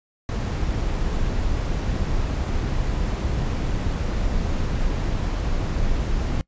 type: noise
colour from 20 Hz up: brown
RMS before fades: -23 dBFS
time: 0.29-6.41 s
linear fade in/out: 0 ms
effects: noise-tail reverb RT60 0.1 s tail -23 dB re dry + resampled to 16000 Hz